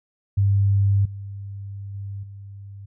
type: tone with level steps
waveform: sine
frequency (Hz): 99.4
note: G2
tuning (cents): +25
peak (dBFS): -15 / -31 / -29 / -36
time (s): 0.37-2.86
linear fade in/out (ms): 10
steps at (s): 1.05 / 1.94 / 2.23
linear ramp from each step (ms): 5
effects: none